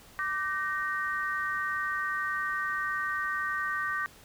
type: chord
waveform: sine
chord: G minor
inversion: second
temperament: equal with one note detuned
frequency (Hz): 1174.7 / 1533.1 / 1864.7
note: D6 / G6 / Bb6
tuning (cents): 0 / -39 / 0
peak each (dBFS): -33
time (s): 0.19-4.06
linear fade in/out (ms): 0
effects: pink hiss -54 dBFS RMS until 4.24 s